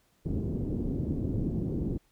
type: low-pass noise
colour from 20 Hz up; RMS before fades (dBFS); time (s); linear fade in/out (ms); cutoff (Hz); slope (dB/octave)
white; -31; 0.25-1.98; 10; 310; 24
effects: pink hiss -69 dBFS RMS until 2.11 s